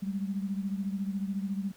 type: beating tone pair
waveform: sine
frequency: 193.9 / 207.9 Hz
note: G3 / G#3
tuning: -19 / +2 cents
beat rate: 14 Hz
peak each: -31 / -36 dBFS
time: 0.02-1.72 s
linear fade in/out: 10 ms
effects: pink hiss -58 dBFS RMS until 1.76 s